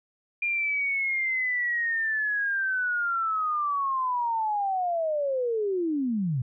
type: linear sweep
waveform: sine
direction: down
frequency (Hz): 2410 to 116.54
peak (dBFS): -24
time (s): 0.42-6.42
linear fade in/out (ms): 5
effects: none